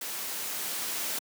white noise with level ramp, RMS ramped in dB -36 to -32 dBFS, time 0.01-1.19 s, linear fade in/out 5 ms, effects high-pass 200 Hz 12 dB/octave

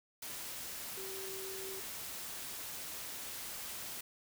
sine tone in noise, 384.1 Hz, G4, 35 cents flat, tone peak -45 dBFS, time 0.97-1.8 s, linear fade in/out 5 ms, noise white, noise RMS -44 dBFS, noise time 0.22-4.01 s, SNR -4 dB, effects none

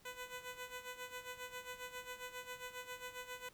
10% pulse tone with tremolo, 500 Hz, B4, 21 cents sharp, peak -35 dBFS, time 0.05-3.49 s, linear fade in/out 5 ms, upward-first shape sine, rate 7.4 Hz, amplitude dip 75%, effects pink hiss -66 dBFS RMS until 3.53 s

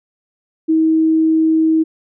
sine tone, 319.3 Hz, D#4, 45 cents sharp, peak -10 dBFS, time 0.68-1.84 s, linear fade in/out 20 ms, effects none

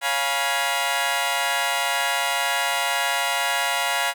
15% pulse chord, C# dominant seventh, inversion none, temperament equal with one note detuned, 554.4 / 698.5 / 830.6 / 970.2 Hz, C#5 / E#5 / G#5 / B5, 0 / 0 / 0 / -31 cents, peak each -25 / -19 / -21 / -19 dBFS, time 0.01-4.14 s, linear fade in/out 50 ms, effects none

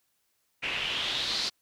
white noise with low-pass filter sweep, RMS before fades -31 dBFS, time 0.62-1.5 s, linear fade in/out 20 ms, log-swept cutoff 2500 to 4600 Hz, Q 4.4, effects white hiss -74 dBFS RMS until 1.61 s

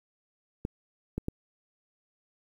clicks, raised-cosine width 3 ms, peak -18 dBFS, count 3, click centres 0.651 / 1.18 / 1.284 s, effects 9-bit

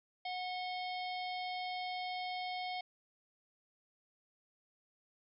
harmonic tone with a mistuned harmonic, 731 Hz, F#5, 21 cents flat, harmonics 1 / 3 / 4 / 5 / 6 / 7, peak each -39 / -45 / -48 / -53 / -51 / -53 dBFS, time 0.25-2.81 s, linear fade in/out 5 ms, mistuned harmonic 4, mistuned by +150 cents, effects none

